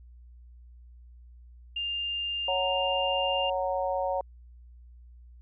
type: tone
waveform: sine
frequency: 2802 Hz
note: F7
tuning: 5 cents sharp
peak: -29 dBFS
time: 1.76-3.5 s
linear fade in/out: 5 ms
type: harmonic tone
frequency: 185 Hz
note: F#3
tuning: in tune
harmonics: 3 / 4 / 5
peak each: -29 / -31 / -33 dBFS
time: 2.48-4.21 s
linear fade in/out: 2 ms
effects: added 60 Hz sine -48 dBFS peak until 5.41 s